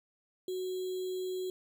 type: tone with sample-and-hold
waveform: sine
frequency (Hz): 370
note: F#4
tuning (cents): 0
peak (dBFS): -33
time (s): 0.48-1.5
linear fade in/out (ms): 2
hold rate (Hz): 3675
effects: none